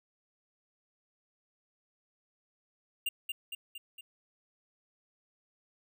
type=tone with echo; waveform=square; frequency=2799 Hz; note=F7; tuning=3 cents sharp; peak=-30 dBFS; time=3.06-3.09 s; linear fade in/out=5 ms; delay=230 ms; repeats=4; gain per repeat=-4 dB; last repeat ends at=4.01 s; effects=none